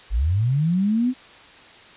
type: linear sweep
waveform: sine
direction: up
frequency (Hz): 44.57 to 261.6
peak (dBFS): -17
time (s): 0.1-1.14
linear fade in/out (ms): 50
effects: white hiss -46 dBFS RMS until 1.96 s + resampled to 8000 Hz